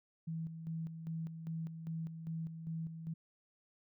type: tone with tremolo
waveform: sine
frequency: 162.7 Hz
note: E3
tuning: 22 cents flat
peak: -37 dBFS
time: 0.27-3.14 s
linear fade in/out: 10 ms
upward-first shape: square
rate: 2.5 Hz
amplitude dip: 55%
effects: none